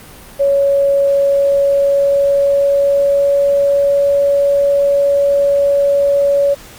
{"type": "tone with pitch glide", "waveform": "sine", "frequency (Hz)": [558, 563.8], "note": ["C#5", "C#5"], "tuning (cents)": [11, 29], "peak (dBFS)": -9, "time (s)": [0.39, 6.55], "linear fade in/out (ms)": 20, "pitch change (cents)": 18, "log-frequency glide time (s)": [0.98, 4.09], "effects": ["pink hiss -37 dBFS RMS until 6.78 s", "Opus 32 kbps"]}